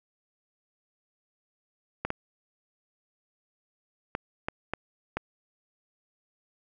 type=clicks; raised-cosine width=0.5 ms; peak=-14 dBFS; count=6; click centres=2.05 / 2.104 / 4.151 / 4.485 / 4.736 / 5.17 s; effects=none